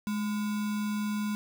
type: tone with sample-and-hold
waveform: sine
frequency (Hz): 210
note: G#3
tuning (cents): +19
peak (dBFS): -28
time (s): 0.07-1.35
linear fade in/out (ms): 0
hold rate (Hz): 1225
effects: none